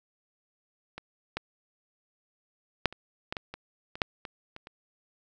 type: clicks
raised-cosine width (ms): 0.3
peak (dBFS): -23 / -15 / -6 / -27 / -16 / -18 / -23 / -24 / -8 / -22 / -26 / -28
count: 12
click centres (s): 0.98 / 1.37 / 2.857 / 2.926 / 3.325 / 3.368 / 3.54 / 3.955 / 4.018 / 4.252 / 4.564 / 4.671
effects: none